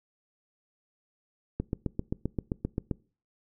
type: click train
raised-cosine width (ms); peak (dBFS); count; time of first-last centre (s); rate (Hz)
3; -16; 11; 1.6-2.912; 7.62
effects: noise-tail reverb RT60 0.4 s tail -23 dB re dry